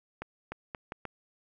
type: accelerating click train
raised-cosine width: 0.5 ms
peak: -22 dBFS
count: 5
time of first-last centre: 0.22-1.053 s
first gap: 300 ms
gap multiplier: 0.76
effects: none